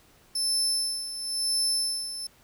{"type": "tone with tremolo", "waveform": "30% pulse", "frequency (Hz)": 5280, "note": "E8", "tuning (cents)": 2, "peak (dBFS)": -19, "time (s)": [0.35, 2.27], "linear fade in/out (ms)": 5, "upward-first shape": "sine", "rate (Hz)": 0.97, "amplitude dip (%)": 70, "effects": ["pink hiss -59 dBFS RMS until 2.43 s"]}